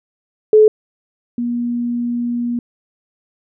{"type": "tone pair in turn", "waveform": "sine", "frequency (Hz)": [430, 239.5], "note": ["A4", "A#3"], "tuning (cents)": [-40, 47], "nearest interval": "minor seventh", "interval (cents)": 1013, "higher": "first", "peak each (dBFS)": [-5, -17], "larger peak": "first", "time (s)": [[0.53, 0.68], [1.38, 2.59]], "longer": "second", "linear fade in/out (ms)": 2, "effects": []}